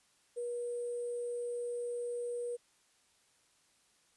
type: tone with sample-and-hold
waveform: sine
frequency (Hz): 481.4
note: B4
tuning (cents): -44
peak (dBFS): -35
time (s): 0.36-2.57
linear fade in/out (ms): 20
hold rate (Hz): 8820
effects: white hiss -70 dBFS RMS until 4.16 s + resampled to 24000 Hz